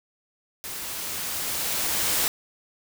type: noise with level ramp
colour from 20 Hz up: white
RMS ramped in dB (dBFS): -35 to -23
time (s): 0.64-2.28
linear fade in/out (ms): 0
effects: none